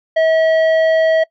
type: tone with tanh clipping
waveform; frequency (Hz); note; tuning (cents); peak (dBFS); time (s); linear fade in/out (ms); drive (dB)
sine; 643; E5; -43; -12; 0.16-1.24; 10; 12
effects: noise-tail reverb RT60 0.1 s tail -23 dB re dry + low-pass 4000 Hz 12 dB/octave